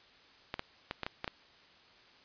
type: clicks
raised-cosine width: 0.3 ms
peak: -19 dBFS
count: 7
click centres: 0.541 / 0.594 / 0.911 / 1.033 / 1.065 / 1.244 / 1.278 s
effects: white hiss -60 dBFS RMS until 2.24 s + resampled to 11025 Hz